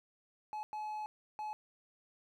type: tone bursts at uneven times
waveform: triangle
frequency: 853 Hz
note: G#5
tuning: 46 cents sharp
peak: -36 dBFS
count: 3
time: 0.53-0.63 / 0.73-1.06 / 1.39-1.53 s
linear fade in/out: 0 ms
effects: none